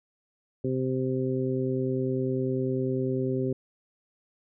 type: harmonic tone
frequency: 130 Hz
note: C3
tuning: 11 cents flat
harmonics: 1 / 2 / 3 / 4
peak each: -30 / -30 / -29 / -36 dBFS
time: 0.64-3.53 s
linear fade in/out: 5 ms
effects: none